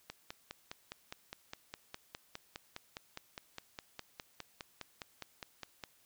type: click train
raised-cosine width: 0.2 ms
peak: -25 dBFS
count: 29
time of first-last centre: 0.1-5.838 s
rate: 4.88 Hz
effects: white hiss -68 dBFS RMS until 6.05 s